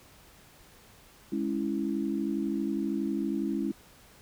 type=chord; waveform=sine; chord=C# minor; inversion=second; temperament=equal; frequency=207.7 / 277.2 / 329.6 Hz; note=G#3 / C#4 / E4; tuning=0 / 0 / 0 cents; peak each=-32 dBFS; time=1.32-3.72 s; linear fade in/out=5 ms; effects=pink hiss -56 dBFS RMS until 4.21 s